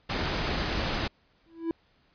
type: noise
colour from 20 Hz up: pink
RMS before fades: -29 dBFS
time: 0.09-1.08 s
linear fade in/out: 10 ms
type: tone with exponential growth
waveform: triangle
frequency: 330.5 Hz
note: E4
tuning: 5 cents sharp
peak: -21 dBFS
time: 1.46-1.71 s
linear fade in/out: 1 ms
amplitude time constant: 54 ms
effects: pink hiss -66 dBFS RMS until 2.14 s + resampled to 11025 Hz